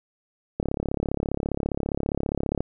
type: click train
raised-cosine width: 2 ms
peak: -12 dBFS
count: 71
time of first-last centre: 0.6-2.606 s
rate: 34.9 Hz
effects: none